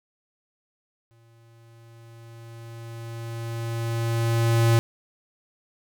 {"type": "tone with exponential growth", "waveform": "square", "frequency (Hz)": 115.4, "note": "A#2", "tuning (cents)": -17, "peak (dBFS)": -16, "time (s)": [1.11, 4.79], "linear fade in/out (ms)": 0, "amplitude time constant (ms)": 800, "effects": []}